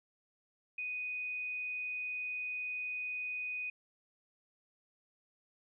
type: tone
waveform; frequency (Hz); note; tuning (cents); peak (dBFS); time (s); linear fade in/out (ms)
sine; 2489; D#7; 0; -36; 0.78-3.7; 5
effects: none